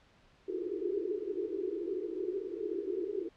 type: band-pass noise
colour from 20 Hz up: white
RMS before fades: -36 dBFS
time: 0.48-3.29 s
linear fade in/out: 5 ms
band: 330 to 430 Hz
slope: 96 dB/octave
effects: pink hiss -64 dBFS RMS until 3.36 s + low-pass 4000 Hz 12 dB/octave